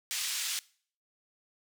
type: band-pass noise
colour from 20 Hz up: white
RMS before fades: -34 dBFS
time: 0.11-0.59 s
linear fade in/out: 0 ms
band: 2200 to 7700 Hz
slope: 12 dB/octave
effects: noise-tail reverb RT60 0.5 s tail -22 dB re dry